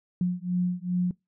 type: beating tone pair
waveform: sine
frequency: 178 / 180.5 Hz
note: F3 / F#3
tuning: +33 / -43 cents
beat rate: 2.5 Hz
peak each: -27 dBFS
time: 0.21-1.11 s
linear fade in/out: 2 ms
effects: noise-tail reverb RT60 0.2 s tail -24 dB re dry